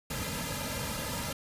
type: noise with comb filter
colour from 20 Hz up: pink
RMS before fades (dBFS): -35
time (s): 0.1-1.33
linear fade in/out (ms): 5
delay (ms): 2.7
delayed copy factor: -1
effects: resampled to 32000 Hz